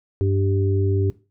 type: harmonic tone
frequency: 97.5 Hz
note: G2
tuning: 9 cents flat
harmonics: 1 / 3 / 4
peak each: -18 / -28 / -24 dBFS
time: 0.21-1.1 s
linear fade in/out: 0 ms
effects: noise-tail reverb RT60 0.3 s tail -18 dB re dry